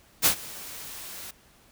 white noise with ADSR envelope, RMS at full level -18 dBFS, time 0.22-1.31 s, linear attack 37 ms, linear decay 91 ms, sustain -22 dB, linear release 5 ms, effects pink hiss -58 dBFS RMS until 1.71 s

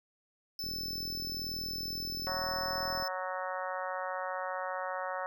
square tone, 5274 Hz, E8, in tune, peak -36 dBFS, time 0.59-3.08 s, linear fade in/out 2 ms
click train, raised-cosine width 3 ms, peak -33 dBFS, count 99, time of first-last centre 0.64-3.024 s, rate 41.1 Hz
harmonic tone, 185 Hz, F#3, in tune, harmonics 3 / 4 / 5 / 6 / 7 / 8 / 9 / 10, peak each -39 / -41 / -42 / -41 / -43 / -44 / -50 / -45 dBFS, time 2.27-5.26 s, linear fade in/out 0 ms
effects none

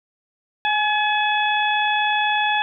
harmonic tone with a mistuned harmonic, 852 Hz, G#5, 44 cents sharp, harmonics 1 / 2 / 3 / 4, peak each -20 / -23 / -25 / -26 dBFS, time 0.65-2.62 s, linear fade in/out 0 ms, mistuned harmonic 1, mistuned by -25 cents, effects none

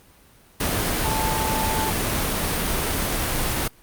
sine tone in noise, 880 Hz, A5, in tune, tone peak -25 dBFS, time 1.04-1.9 s, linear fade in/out 5 ms, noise pink, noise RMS -23 dBFS, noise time 0.6-3.68 s, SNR -5 dB, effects pink hiss -53 dBFS RMS until 3.82 s + Opus 32 kbps

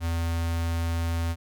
square tone with notch filter, 83.4 Hz, E2, 21 cents sharp, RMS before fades -27 dBFS, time 0-1.36 s, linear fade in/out 50 ms, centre 370 Hz, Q 1.6, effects none

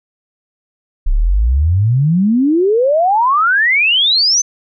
sine exponential sweep, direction up, 31.05 to 6272 Hz, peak -9 dBFS, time 1.06-4.42 s, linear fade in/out 10 ms, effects none

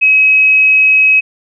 sine tone, 2550 Hz, D#7, 42 cents sharp, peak -5 dBFS, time 0.01-1.21 s, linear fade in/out 20 ms, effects none

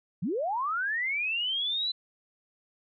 sine linear sweep, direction up, 139.9 to 4043 Hz, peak -27 dBFS, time 0.22-1.92 s, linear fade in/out 10 ms, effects none

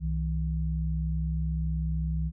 sine tone pair together, 64.36 / 160.5 Hz, C2 / E3, -28 / -46 cents, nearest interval octave + major third, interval 1582 cents, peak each -28 / -30 dBFS, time 0-2.32 s, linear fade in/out 50 ms, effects none

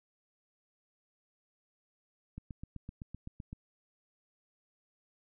click train, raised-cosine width 5 ms, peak -30 dBFS, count 10, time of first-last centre 2.38-3.529 s, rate 7.83 Hz, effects none

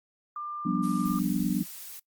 sine tone, 1194 Hz, D6, 28 cents sharp, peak -33 dBFS, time 0.36-1.19 s, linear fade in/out 2 ms
sine chord, G dominant seventh, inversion third, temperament just, 176.4 / 196 / 245 / 294 Hz, F3 / G3 / B3 / D4, +18 / 0 / -14 / +2 cents, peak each -30 dBFS, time 0.65-1.63 s, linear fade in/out 10 ms
blue noise, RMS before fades -42 dBFS, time 0.82-2 s, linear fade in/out 20 ms
effects noise-tail reverb RT60 0.1 s tail -18 dB re dry + Opus 32 kbps

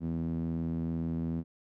sawtooth tone with band-pass filter, 82.41 Hz, E2, in tune, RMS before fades -33 dBFS, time 0-1.44 s, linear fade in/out 50 ms, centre 210 Hz, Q 3.8, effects none

